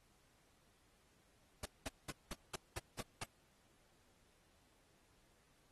pink noise bursts, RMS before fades -43 dBFS, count 8, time 1.63-3.238 s, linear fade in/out 5 ms, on 26 ms, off 200 ms, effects pink hiss -73 dBFS RMS until 5.71 s + AAC 32 kbps

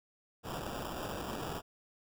violet noise with sample-and-hold, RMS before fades -40 dBFS, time 0.43-1.62 s, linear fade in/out 50 ms, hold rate 2100 Hz, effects none

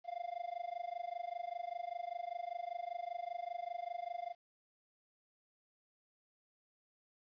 triangle tone with amplitude modulation, 698.5 Hz, F5, in tune, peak -34 dBFS, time 0.04-4.35 s, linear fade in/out 50 ms, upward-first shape sine, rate 25.1 Hz, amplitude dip 95%, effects resampled to 11025 Hz + 12-bit

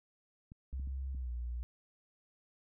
clicks, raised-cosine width 5 ms, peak -38 dBFS, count 5, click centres 0.519 / 0.73 / 0.797 / 0.874 / 1.148 s
sine tone with pitch glide, 66.6 to 60.02 Hz, C2 to B1, +31 to -49 cents, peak -36 dBFS, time 0.73-1.63 s, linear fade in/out 0 ms, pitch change -180 cents, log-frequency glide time 1.14-1.31 s
effects none

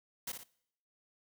white noise with echo, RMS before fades -39 dBFS, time 0.27-0.32 s, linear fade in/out 5 ms, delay 58 ms, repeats 2, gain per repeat -6 dB, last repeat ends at 0.436 s, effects noise-tail reverb RT60 0.7 s tail -22 dB re dry

